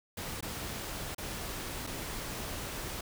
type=noise with dropouts; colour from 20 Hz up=pink; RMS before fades=-39 dBFS; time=0.17-3.01 s; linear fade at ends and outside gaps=5 ms; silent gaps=0.408-0.425 / 1.148-1.181 / 1.868-1.871 s; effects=none